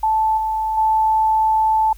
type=tone with level steps; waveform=sine; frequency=876 Hz; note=A5; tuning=8 cents flat; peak=-14 / -18 / -13 dBFS; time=0.03-1.93 s; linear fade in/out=5 ms; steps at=0.37 / 0.77 s; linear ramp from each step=10 ms; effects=added 50 Hz sine -37 dBFS peak until 1.97 s + white hiss -52 dBFS RMS until 1.97 s